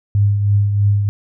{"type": "tone with tremolo", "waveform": "sine", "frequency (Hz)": 101.8, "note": "G#2", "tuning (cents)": -34, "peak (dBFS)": -9, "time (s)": [0.15, 1.09], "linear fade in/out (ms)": 0, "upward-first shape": "triangle", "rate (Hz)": 3.1, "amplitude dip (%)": 50, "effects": []}